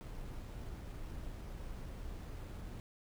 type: noise with sample-and-hold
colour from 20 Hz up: brown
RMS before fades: -45 dBFS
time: 0.01-2.8 s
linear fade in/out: 0 ms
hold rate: 11025 Hz
effects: none